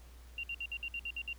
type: tone bursts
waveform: sine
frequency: 2769 Hz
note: F7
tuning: 15 cents flat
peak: -36 dBFS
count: 9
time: 0.38-1.33 s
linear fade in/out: 2 ms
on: 54 ms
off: 58 ms
effects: added 60 Hz sine -51 dBFS peak until 1.38 s + pink hiss -62 dBFS RMS until 1.38 s

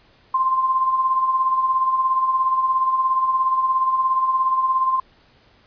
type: tone with tremolo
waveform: sine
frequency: 1046.5 Hz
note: C6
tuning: in tune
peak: -14 dBFS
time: 0.34-5 s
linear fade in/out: 5 ms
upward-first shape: sine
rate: 17 Hz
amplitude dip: 50%
effects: pink hiss -55 dBFS RMS until 5.66 s + resampled to 11025 Hz

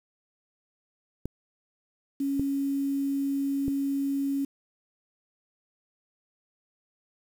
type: clicks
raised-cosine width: 3 ms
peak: -19 dBFS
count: 3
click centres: 1.256 / 2.396 / 3.681 s
type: tone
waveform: sine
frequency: 277.2 Hz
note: C#4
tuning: in tune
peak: -25 dBFS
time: 2.2-4.45 s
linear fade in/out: 5 ms
effects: 8-bit

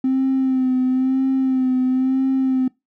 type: tone with vibrato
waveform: triangle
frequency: 260.5 Hz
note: C4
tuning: 7 cents flat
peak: -12 dBFS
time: 0.04-2.68 s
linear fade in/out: 5 ms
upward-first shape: sine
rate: 1 Hz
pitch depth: 33 cents each way
effects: noise-tail reverb RT60 0.2 s tail -25 dB re dry + tanh soft clip ceiling -12 dBFS

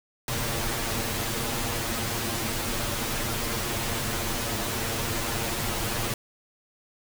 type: noise with comb filter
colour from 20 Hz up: pink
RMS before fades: -29 dBFS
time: 0.28-6.14 s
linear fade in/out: 2 ms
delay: 8.7 ms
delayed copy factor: +0.95
effects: none

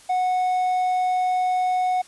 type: tone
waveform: triangle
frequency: 735 Hz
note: F#5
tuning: 12 cents flat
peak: -17 dBFS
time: 0.09-2.02 s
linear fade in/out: 10 ms
effects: white hiss -49 dBFS RMS until 2.07 s + resampled to 24000 Hz

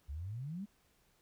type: exponential sweep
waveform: sine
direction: up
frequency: 65.5 to 214 Hz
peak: -39 dBFS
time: 0.08-0.66 s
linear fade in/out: 20 ms
effects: pink hiss -72 dBFS RMS until 1.21 s

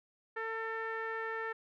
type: tone with low-pass filter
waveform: sawtooth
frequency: 448.3 Hz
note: A4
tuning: 32 cents sharp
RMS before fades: -38 dBFS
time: 0.36-1.53 s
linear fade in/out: 10 ms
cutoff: 1700 Hz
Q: 5.1
effects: none

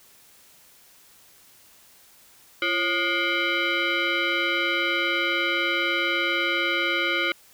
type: tone with frequency modulation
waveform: sine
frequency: 341.6 Hz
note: F4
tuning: 38 cents flat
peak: -21 dBFS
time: 2.62-7.32 s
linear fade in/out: 2 ms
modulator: 888 Hz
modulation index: 3.2
effects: white hiss -54 dBFS RMS until 7.53 s

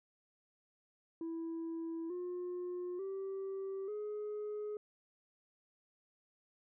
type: tone with pitch steps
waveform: sine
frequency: 329.6 / 357.4 / 387.5 / 420.1 Hz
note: E4 / F4 / G4 / G#4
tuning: 0 / +40 / -20 / +20 cents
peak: -36 dBFS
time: 1.21-4.77 s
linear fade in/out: 2 ms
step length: 890 ms
effects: tanh soft clip ceiling -37 dBFS

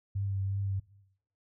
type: tone with vibrato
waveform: sine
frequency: 98 Hz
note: G2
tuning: in tune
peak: -29 dBFS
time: 0.15-0.8 s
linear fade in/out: 10 ms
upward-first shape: triangle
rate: 2.8 Hz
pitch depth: 27 cents each way
effects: noise-tail reverb RT60 0.8 s tail -20 dB re dry

